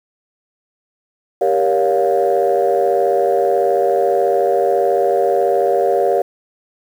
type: chord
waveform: sine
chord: G half-diminished seventh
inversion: none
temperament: just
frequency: 392 / 470.4 / 564.5 / 705.6 Hz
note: G4 / Bb4 / Db5 / F5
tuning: 0 / +16 / +31 / +18 cents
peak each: -17 dBFS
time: 1.41-6.22 s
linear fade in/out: 5 ms
effects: tanh soft clip ceiling -5 dBFS + 7-bit